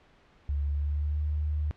sine tone with pitch glide, 71.5 to 75.32 Hz, D2 to D2, -46 to +44 cents, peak -26 dBFS, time 0.49-1.71 s, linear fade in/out 0 ms, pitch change +90 cents, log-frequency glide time 0.6-1.25 s, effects pink hiss -60 dBFS RMS until 1.76 s + low-pass 3000 Hz 12 dB/octave

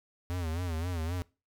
square tone with vibrato, 84.8 Hz, E2, 50 cents sharp, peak -32 dBFS, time 0.3-1.22 s, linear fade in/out 0 ms, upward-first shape sine, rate 3.8 Hz, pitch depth 120 cents each way, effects noise-tail reverb RT60 0.3 s tail -22 dB re dry

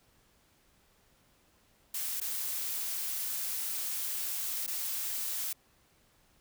blue noise with dropouts, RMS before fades -35 dBFS, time 1.94-5.53 s, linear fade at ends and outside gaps 5 ms, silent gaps 2.202-2.213 / 4.665-4.676 s, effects pink hiss -67 dBFS RMS until 6.4 s

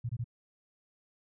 sine tone bursts, 118.4 Hz, A#2, 27 cents sharp, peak -31 dBFS, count 3, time 0.04-0.243 s, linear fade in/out 10 ms, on 53 ms, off 22 ms, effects none

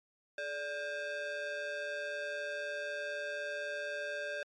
square ring-modulated tone, 506 Hz, B4, 42 cents sharp, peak -34 dBFS, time 0.38-4.43 s, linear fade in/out 2 ms, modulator 1090 Hz, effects low-pass 5000 Hz 12 dB/octave + MP3 48 kbps

